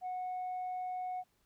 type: tone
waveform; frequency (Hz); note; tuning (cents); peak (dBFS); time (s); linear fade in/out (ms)
sine; 734; F#5; -14; -34; 0.01-1.24; 50
effects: tanh soft clip ceiling -34 dBFS + pink hiss -75 dBFS RMS until 1.45 s